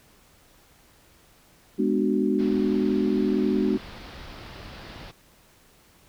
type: chord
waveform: sine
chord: G# half-diminished seventh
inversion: none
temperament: just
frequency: 207.7 / 249.2 / 299 / 373.8 Hz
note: G#3 / B3 / D4 / F#4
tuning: 0 / +16 / +31 / +18 cents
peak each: -25 / -26 / -26 / -26 dBFS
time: 1.78-3.78 s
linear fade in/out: 20 ms
type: low-pass noise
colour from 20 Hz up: pink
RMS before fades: -42 dBFS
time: 2.38-5.12 s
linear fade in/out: 20 ms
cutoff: 5100 Hz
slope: 48 dB/octave
effects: pink hiss -57 dBFS RMS until 6.08 s